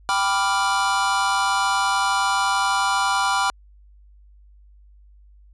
square chord, G dominant seventh, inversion none, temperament equal, 784 / 987.8 / 1174.7 / 1396.9 Hz, G5 / B5 / D6 / F6, 0 / 0 / 0 / 0 cents, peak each -25 / -24 / -26 / -25 dBFS, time 0.09-3.5 s, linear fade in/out 0 ms, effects added 50 Hz sine -47 dBFS peak until 5.53 s + resampled to 22050 Hz

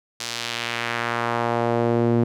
sawtooth tone with band-pass filter sweep, 117.8 Hz, A#2, 19 cents sharp, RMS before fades -23 dBFS, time 0.2-2.24 s, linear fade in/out 5 ms, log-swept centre 5400 to 280 Hz, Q 1.2, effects none

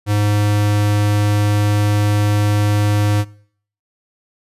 square tone, 103.83 Hz, G#2, in tune, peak -14 dBFS, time 0.06-3.25 s, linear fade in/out 50 ms, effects noise-tail reverb RT60 0.6 s tail -23 dB re dry + resampled to 32000 Hz

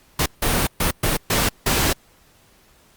pink noise bursts at uneven times, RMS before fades -19 dBFS, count 6, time 0.19-0.26 / 0.42-0.67 / 0.8-0.91 / 1.03-1.17 / 1.3-1.49 / 1.66-1.93 s, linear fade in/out 5 ms, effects pink hiss -55 dBFS RMS until 2.96 s + Opus 48 kbps

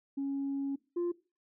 sine tone pair in turn, 276.4 / 348.2 Hz, C#4 / F4, -5 / -5 cents, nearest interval major third, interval 400 cents, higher second, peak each -30 / -27 dBFS, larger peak second, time 0.17-0.76 / 0.96-1.12 s, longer first, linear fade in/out 10 ms, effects noise-tail reverb RT60 0.3 s tail -20 dB re dry + tanh soft clip ceiling -28 dBFS

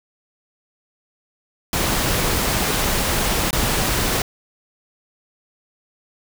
pink noise with dropouts, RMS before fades -20 dBFS, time 1.73-4.22 s, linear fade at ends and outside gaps 2 ms, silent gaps 3.508-3.529 s, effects none

